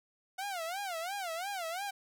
sawtooth tone with vibrato, 726 Hz, F#5, 33 cents flat, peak -32 dBFS, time 0.38-1.91 s, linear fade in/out 10 ms, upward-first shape sine, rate 2.9 Hz, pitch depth 200 cents each way, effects none

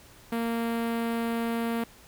sawtooth tone with notch filter, 231.2 Hz, A#3, 14 cents flat, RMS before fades -29 dBFS, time 0.32-1.84 s, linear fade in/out 5 ms, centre 6000 Hz, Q 0.64, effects pink hiss -53 dBFS RMS until 2.07 s

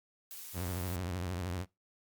blue noise, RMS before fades -46 dBFS, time 0.31-0.96 s, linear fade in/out 0 ms
sawtooth tone with vibrato, 89.9 Hz, F#2, 49 cents flat, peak -31 dBFS, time 0.53-1.66 s, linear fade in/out 50 ms, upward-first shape triangle, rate 13 Hz, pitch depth 130 cents each way
effects noise-tail reverb RT60 0.2 s tail -21 dB re dry + Opus 48 kbps

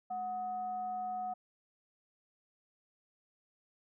sine tone with frequency modulation, 736 Hz, F#5, 9 cents flat, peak -35 dBFS, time 0.1-1.34 s, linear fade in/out 10 ms, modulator 524 Hz, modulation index 0.28, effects none

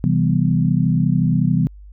sine chord, C major seventh, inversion none, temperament equal, 130.81 / 164.81 / 196 / 246.9 Hz, C3 / E3 / G3 / B3, 0 / 0 / 0 / 0 cents, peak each -19 / -17 / -21 / -22 dBFS, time 0.04-1.67 s, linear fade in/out 0 ms, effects added 50 Hz sine -37 dBFS peak until 1.92 s

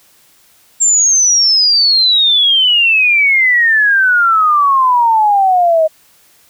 sine exponential sweep, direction down, 7459 to 622.3 Hz, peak -7 dBFS, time 0.8-5.88 s, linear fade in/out 20 ms, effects white hiss -49 dBFS RMS until 6.49 s

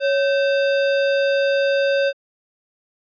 sine tone with sample-and-hold, 554.4 Hz, C#5, in tune, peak -15 dBFS, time 0-2.13 s, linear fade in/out 50 ms, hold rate 2100 Hz, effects resampled to 11025 Hz

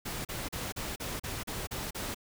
pink noise bursts, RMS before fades -37 dBFS, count 9, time 0.05-2.146 s, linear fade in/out 10 ms, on 200 ms, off 37 ms, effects none

